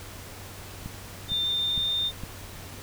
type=click train; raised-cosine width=5 ms; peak=-22 dBFS; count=4; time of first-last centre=0.86-2.236 s; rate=2.18 Hz
type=tone with pitch glide; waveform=sine; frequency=3602 to 3625 Hz; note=A7 to A#7; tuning=+40 to -49 cents; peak=-24 dBFS; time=1.28-2.12 s; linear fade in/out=50 ms; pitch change=+11 cents; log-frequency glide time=1.42-1.95 s
effects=added 96 Hz sine -45 dBFS peak until 2.82 s + pink hiss -43 dBFS RMS until 2.82 s